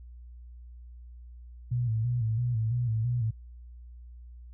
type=tone with vibrato; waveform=sine; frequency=116.5 Hz; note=A#2; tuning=1 cent flat; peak=-25 dBFS; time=1.71-3.31 s; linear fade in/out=10 ms; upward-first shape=square; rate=3 Hz; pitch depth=81 cents each way; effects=added 60 Hz sine -44 dBFS peak until 4.53 s